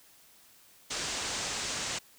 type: low-pass noise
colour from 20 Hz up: white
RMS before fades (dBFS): -35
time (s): 0.9-1.99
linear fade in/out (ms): 10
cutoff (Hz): 8000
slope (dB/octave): 48
effects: white hiss -59 dBFS RMS until 2.18 s